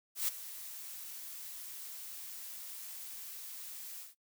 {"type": "noise with ADSR envelope", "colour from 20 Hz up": "blue", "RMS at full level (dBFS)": -31, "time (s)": [0.15, 4.15], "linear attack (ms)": 130, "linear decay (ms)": 15, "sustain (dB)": -15, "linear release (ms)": 160, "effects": ["noise-tail reverb RT60 0.1 s tail -19 dB re dry"]}